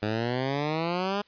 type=exponential sweep; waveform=10% pulse; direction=up; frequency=103.83 to 207.3 Hz; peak=-18 dBFS; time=0.02-1.22 s; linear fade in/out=10 ms; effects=white hiss -61 dBFS RMS until 1.27 s + resampled to 11025 Hz

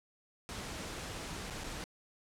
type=noise with dropouts; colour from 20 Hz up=pink; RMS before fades=-42 dBFS; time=0.49-1.84 s; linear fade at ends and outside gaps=0 ms; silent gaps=1.5-1.506 / 1.637-1.642 s; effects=low-pass 9000 Hz 12 dB/octave

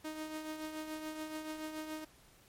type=tone with tremolo; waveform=sawtooth; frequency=311.1 Hz; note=D#4; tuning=in tune; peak=-34 dBFS; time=0.04-2.05 s; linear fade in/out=10 ms; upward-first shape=triangle; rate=7 Hz; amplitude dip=55%; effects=pink hiss -63 dBFS RMS until 2.48 s + MP3 64 kbps

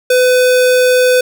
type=tone; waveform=square; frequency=503 Hz; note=B4; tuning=32 cents sharp; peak=-8 dBFS; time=0.1-1.21 s; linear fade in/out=5 ms; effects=none

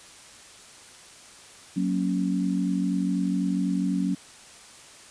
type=chord; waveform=sine; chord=F# major; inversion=none; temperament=equal; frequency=185 / 233.1 / 277.2 Hz; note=F#3 / A#3 / C#4; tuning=0 / 0 / 0 cents; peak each=-25 / -31 / -27 dBFS; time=1.76-4.15 s; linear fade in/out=10 ms; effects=white hiss -48 dBFS RMS until 5.1 s + resampled to 22050 Hz

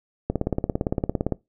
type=click train; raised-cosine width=2 ms; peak=-9 dBFS; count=19; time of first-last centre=0.3-1.323 s; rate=17.6 Hz; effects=noise-tail reverb RT60 0.2 s tail -21 dB re dry

